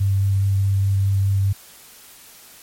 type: tone with vibrato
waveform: sine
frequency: 98 Hz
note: G2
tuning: in tune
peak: -15 dBFS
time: 0-1.53 s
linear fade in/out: 10 ms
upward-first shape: sine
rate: 4.8 Hz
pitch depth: 10 cents each way
effects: white hiss -45 dBFS RMS until 2.62 s + MP3 64 kbps